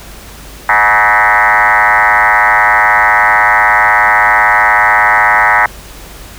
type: tone with frequency modulation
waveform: sine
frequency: 1396.9 Hz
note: F6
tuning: in tune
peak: -5 dBFS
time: 0.69-5.66 s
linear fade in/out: 2 ms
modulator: 110 Hz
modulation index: 5.8
effects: added 50 Hz sine -33 dBFS peak until 6.38 s + pink hiss -33 dBFS RMS until 6.38 s